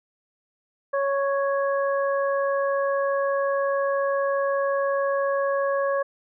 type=harmonic tone; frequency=554.4 Hz; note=C#5; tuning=in tune; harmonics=1 / 2 / 3; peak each=-22 / -28 / -32 dBFS; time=0.93-6.03 s; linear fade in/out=10 ms; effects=none